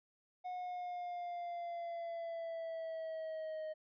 triangle linear sweep, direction down, 729 to 622.3 Hz, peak -38 dBFS, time 0.44-3.74 s, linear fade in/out 20 ms, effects resampled to 11025 Hz

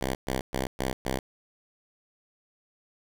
5% pulse tone bursts, 65.4 Hz, C2, in tune, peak -16 dBFS, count 5, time 0.01-1.19 s, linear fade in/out 5 ms, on 140 ms, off 120 ms, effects none

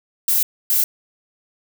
violet noise bursts at uneven times, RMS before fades -17 dBFS, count 2, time 0.28-0.43 / 0.7-0.84 s, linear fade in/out 2 ms, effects none

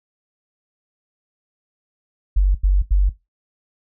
sine tone bursts, 47.64 Hz, G1, 49 cents flat, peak -11 dBFS, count 3, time 2.36-3.096 s, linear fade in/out 10 ms, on 190 ms, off 83 ms, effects noise-tail reverb RT60 0.2 s tail -17 dB re dry

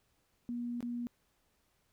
sine tone with dropouts, 239.9 Hz, A#3, 50 cents sharp, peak -35 dBFS, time 0.49-1.07 s, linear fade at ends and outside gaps 0 ms, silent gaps 0.806-0.827 s, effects pink hiss -75 dBFS RMS until 1.92 s

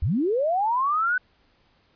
sine linear sweep, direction up, 58.3 to 1520 Hz, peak -20 dBFS, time 0.02-1.18 s, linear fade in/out 5 ms, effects pink hiss -63 dBFS RMS until 1.95 s + resampled to 11025 Hz

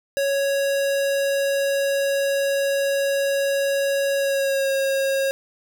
square tone with pitch glide, 554.4 to 542.7 Hz, C#5 to C#5, 0 to -37 cents, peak -20 dBFS, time 0.17-5.31 s, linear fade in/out 0 ms, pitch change -37 cents, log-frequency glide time 4.17-4.7 s, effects none

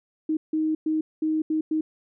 sine tone bursts at uneven times, 313.1 Hz, D#4, 11 cents sharp, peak -21 dBFS, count 6, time 0.29-0.37 / 0.53-0.75 / 0.86-1.01 / 1.22-1.42 / 1.5-1.61 / 1.71-1.81 s, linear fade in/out 5 ms, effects none

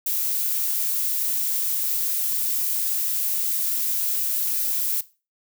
violet noise, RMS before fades -24 dBFS, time 0.06-5.01 s, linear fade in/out 5 ms, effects noise-tail reverb RT60 0.3 s tail -17 dB re dry

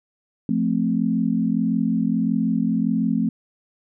sine chord, F major, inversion none, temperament equal, 174.61 / 220 / 261.6 Hz, F3 / A3 / C4, 0 / 0 / 0 cents, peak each -24 / -21 / -23 dBFS, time 0.49-3.29 s, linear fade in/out 2 ms, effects none

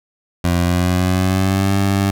20% pulse tone with pitch glide, 87.2 to 98.45 Hz, F2 to G2, -2 to +8 cents, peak -9 dBFS, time 0.44-2.11 s, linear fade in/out 5 ms, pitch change +210 cents, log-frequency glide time 0.59-1.75 s, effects none

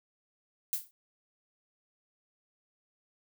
violet noise with exponential decay, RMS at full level -28 dBFS, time 0.73-0.91 s, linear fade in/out 0 ms, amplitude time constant 37 ms, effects none

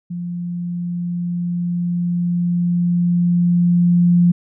sine tone with level ramp, 174.61 Hz, F3, in tune, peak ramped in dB -23 to -9 dBFS, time 0.1-4.32 s, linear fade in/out 10 ms, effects none

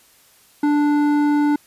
sine tone with hard clipping, 293.7 Hz, D4, in tune, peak -16 dBFS, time 0.63-1.56 s, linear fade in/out 5 ms, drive 10 dB, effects white hiss -53 dBFS RMS until 1.66 s + resampled to 32000 Hz

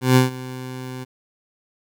20% pulse tone with ADSR envelope, 128.3 Hz, C3, 34 cents flat, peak -5 dBFS, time 0.01-1.05 s, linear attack 150 ms, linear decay 140 ms, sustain -20 dB, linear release 21 ms, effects none

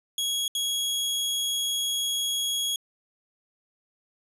sawtooth tone bursts at uneven times, 3322 Hz, G#7, in tune, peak -22 dBFS, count 2, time 0.18-0.48 / 0.55-2.76 s, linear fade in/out 2 ms, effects resampled to 32000 Hz

